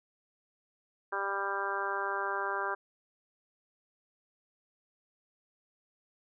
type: harmonic tone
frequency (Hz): 197.7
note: G3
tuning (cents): +15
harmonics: 2 / 3 / 4 / 5 / 6 / 7 / 8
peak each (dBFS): -39 / -42 / -40 / -37 / -38 / -39 / -37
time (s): 1.12-2.75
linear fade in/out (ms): 10
effects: none